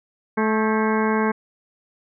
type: harmonic tone with a mistuned harmonic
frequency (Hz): 217.5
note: A3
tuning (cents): -20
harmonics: 1 / 2 / 3 / 4 / 5 / 6 / 7 / 8 / 9 / 10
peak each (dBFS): -21 / -23 / -33 / -27 / -27 / -37 / -29 / -38 / -36 / -34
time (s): 0.37-1.32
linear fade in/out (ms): 10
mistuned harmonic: 7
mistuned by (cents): +64
effects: none

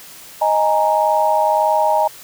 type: chord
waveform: sine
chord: D# suspended fourth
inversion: none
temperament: equal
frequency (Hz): 622.3 / 830.6 / 932.3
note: D#5 / G#5 / A#5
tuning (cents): 0 / 0 / 0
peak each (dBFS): -17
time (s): 0.41-2.08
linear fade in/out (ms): 10
effects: white hiss -39 dBFS RMS until 2.23 s

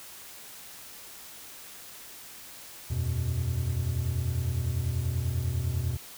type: chord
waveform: triangle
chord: E suspended second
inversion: none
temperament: equal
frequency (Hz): 82.41 / 92.5 / 123.47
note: E2 / F#2 / B2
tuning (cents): 0 / 0 / 0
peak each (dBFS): -29 / -30 / -28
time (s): 2.9-5.97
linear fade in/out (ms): 10
effects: white hiss -46 dBFS RMS until 6.17 s

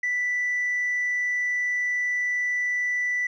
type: tone with tanh clipping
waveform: triangle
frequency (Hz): 1975.5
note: B6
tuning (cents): 0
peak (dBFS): -23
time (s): 0.03-3.27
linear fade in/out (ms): 5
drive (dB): 5
effects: none

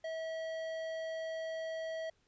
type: tone with tanh clipping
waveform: sine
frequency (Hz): 646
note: E5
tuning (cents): -35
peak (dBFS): -39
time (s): 0.04-2.1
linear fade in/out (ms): 5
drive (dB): 14
effects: pink hiss -74 dBFS RMS until 2.27 s + resampled to 16000 Hz

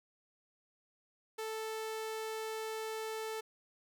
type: tone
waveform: sawtooth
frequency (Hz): 440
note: A4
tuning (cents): 0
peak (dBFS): -34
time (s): 1.38-3.41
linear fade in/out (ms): 10
effects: none

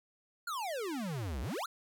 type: exponential two-way sweep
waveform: square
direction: down then up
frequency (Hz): 1468 to 58.1 to 1468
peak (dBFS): -36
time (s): 0.47-1.66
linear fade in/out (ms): 5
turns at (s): 1.41
effects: none

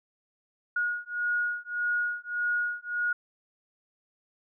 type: beating tone pair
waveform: sine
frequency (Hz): 1443 / 1444.7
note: F#6 / F#6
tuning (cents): -44 / -42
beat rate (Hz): 1.7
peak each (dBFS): -30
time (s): 0.76-3.13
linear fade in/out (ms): 5
effects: none

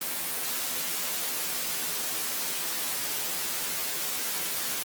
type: noise with comb filter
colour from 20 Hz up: white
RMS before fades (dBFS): -31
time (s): 0.01-4.83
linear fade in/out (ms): 5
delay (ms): 12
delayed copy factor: +0.95
effects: high-pass 150 Hz 12 dB/octave + Opus 24 kbps

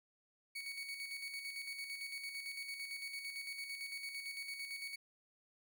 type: tone with tremolo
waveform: 30% pulse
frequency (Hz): 2233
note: C#7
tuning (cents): +12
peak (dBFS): -39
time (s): 0.55-4.96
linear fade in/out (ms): 10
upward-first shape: square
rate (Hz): 8.9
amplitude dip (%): 45
effects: none

